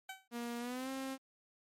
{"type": "tone with exponential decay", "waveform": "15% pulse", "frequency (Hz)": 764, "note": "G5", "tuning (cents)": -45, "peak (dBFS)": -34, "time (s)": [0.09, 0.28], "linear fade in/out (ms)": 5, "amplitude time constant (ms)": 41}
{"type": "tone with pitch glide", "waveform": "sawtooth", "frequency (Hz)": [237.3, 266.4], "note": ["A#3", "C4"], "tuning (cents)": [31, 31], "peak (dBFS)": -35, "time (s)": [0.31, 1.18], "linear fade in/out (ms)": 50, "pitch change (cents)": 200, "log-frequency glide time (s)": [0.59, 0.9]}
{"effects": ["MP3 64 kbps"]}